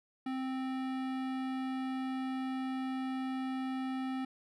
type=tone with hard clipping; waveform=sine; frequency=261.6 Hz; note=C4; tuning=in tune; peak=-36 dBFS; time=0.26-4.25 s; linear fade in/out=5 ms; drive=18 dB; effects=none